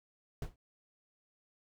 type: noise with exponential decay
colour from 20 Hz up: brown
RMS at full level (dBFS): -33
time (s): 0.42-0.56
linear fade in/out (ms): 2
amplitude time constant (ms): 30
effects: none